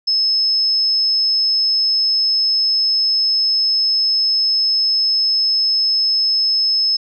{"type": "tone", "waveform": "sine", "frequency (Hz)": 5200, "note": "E8", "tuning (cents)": -24, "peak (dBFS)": -13, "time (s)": [0.07, 6.97], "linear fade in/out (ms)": 10, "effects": []}